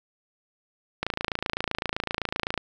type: click train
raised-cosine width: 0.3 ms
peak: -10 dBFS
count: 44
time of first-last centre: 1.03-2.577 s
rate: 27.8 Hz
effects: none